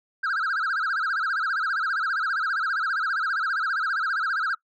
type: tone with vibrato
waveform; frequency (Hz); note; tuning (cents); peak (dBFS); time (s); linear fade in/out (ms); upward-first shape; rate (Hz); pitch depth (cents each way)
sine; 1444; F#6; -43; -20; 0.23-4.55; 10; sine; 15; 210
effects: noise-tail reverb RT60 0.1 s tail -22 dB re dry + tanh soft clip ceiling -22 dBFS